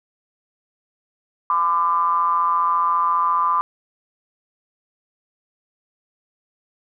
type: ring-modulated tone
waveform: triangle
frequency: 87.31 Hz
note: F2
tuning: in tune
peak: -11 dBFS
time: 1.5-3.61 s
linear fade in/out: 0 ms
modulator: 1100 Hz
effects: none